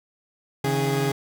30% pulse tone cluster, 137.7 / 158.2 / 412.3 Hz, C#3 / D#3 / G#4, -11 / +29 / -13 cents, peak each -22 / -26 / -23 dBFS, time 0.64-1.12 s, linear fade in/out 5 ms, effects none

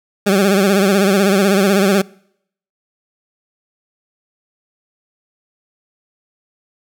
20% pulse tone with vibrato, 196 Hz, G3, in tune, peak -6 dBFS, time 0.26-2.02 s, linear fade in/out 10 ms, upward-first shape sine, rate 16 Hz, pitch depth 88 cents each way, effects noise-tail reverb RT60 0.7 s tail -25 dB re dry

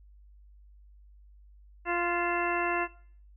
harmonic tone with a mistuned harmonic, 347.7 Hz, F4, 8 cents flat, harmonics 1 / 2 / 3 / 4 / 5 / 6 / 8, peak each -32 / -33 / -34 / -36 / -35 / -37 / -37 dBFS, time 1.85-2.88 s, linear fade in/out 50 ms, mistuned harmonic 8, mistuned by -61 cents, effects noise-tail reverb RT60 0.5 s tail -17 dB re dry + added 50 Hz sine -52 dBFS peak until 3.36 s

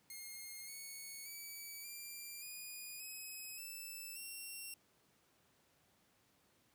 5% pulse tone with pitch steps, 2136 / 2213 / 2292 / 2374 / 2459 / 2547 / 2639 / 2733 Hz, C7 / C#7 / D7 / D7 / D#7 / D#7 / E7 / F7, +35 / -3 / -43 / +18 / -21 / +40 / +1 / -38 cents, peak -38 dBFS, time 0.1-4.74 s, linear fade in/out 2 ms, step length 580 ms, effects pink hiss -73 dBFS RMS until 6.74 s + high-pass 100 Hz 12 dB/octave

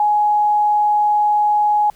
sine tone, 837 Hz, G#5, 13 cents sharp, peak -12 dBFS, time 0-1.9 s, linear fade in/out 2 ms, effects pink hiss -52 dBFS RMS until 1.95 s

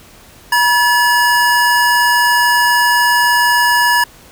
square tone pair together, 963.1 / 1716 Hz, B5 / A6, -44 / -44 cents, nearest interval minor seventh, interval 1000 cents, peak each -13 dBFS, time 0.52-4.04 s, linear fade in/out 5 ms, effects pink hiss -42 dBFS RMS until 4.31 s

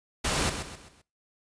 pink noise with echo, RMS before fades -27 dBFS, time 0.24-0.5 s, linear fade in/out 10 ms, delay 130 ms, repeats 4, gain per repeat -8 dB, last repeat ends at 1.02 s, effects noise-tail reverb RT60 0.3 s tail -22 dB re dry + resampled to 22050 Hz

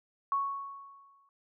sine tone with exponential decay, 1108.7 Hz, C#6, in tune, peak -25 dBFS, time 0.32-1.29 s, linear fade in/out 1 ms, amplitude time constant 210 ms, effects none

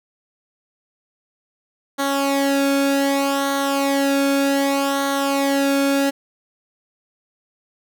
sawtooth tone with flanger, 277.2 Hz, C#4, in tune, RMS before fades -19 dBFS, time 1.98-6.11 s, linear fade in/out 20 ms, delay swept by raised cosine 0.39 to 1.02 ms, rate 0.65 Hz, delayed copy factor -0.7, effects none

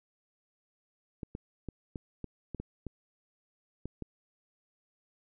clicks, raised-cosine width 3 ms, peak -25 dBFS, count 10, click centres 1.232 / 1.351 / 1.687 / 1.958 / 2.243 / 2.547 / 2.6 / 2.867 / 3.856 / 4.023 s, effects none

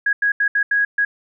sine tone bursts at uneven times, 1655 Hz, G#6, 6 cents flat, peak -14 dBFS, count 6, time 0.06-0.13 / 0.22-0.32 / 0.4-0.48 / 0.55-0.63 / 0.71-0.85 / 0.98-1.05 s, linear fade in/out 5 ms, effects none

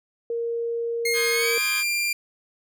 sine tone, 466.2 Hz, A#4, in tune, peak -24 dBFS, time 0.3-1.58 s, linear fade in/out 2 ms
sawtooth tone with pitch glide, 2136 to 2384 Hz, C7 to D7, +35 to +25 cents, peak -19 dBFS, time 1.05-2.13 s, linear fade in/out 5 ms, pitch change +190 cents, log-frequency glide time 1.31-1.61 s
20% pulse chord, Ab major seventh, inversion first, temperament equal, 1046.5 / 1244.5 / 1568 / 1661.2 Hz, C6 / Eb6 / G6 / Ab6, 0 / 0 / 0 / 0 cents, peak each -34 / -29 / -30 / -28 dBFS, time 1.13-1.84 s, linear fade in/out 50 ms
effects none

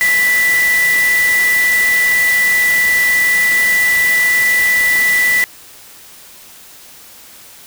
sine tone in noise, 1975.5 Hz, B6, in tune, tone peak -10 dBFS, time 0.01-5.44 s, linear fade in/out 0 ms, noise white, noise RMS -22 dBFS, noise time 0.01-5.44 s, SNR +9 dB, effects white hiss -39 dBFS RMS until 7.66 s

